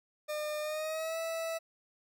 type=tone with pitch glide; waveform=40% pulse; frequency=604 to 654.9 Hz; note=D5 to E5; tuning=+48 to -11 cents; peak=-33 dBFS; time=0.28-1.59 s; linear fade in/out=20 ms; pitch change=+141 cents; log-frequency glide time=0.61-1.18 s; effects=none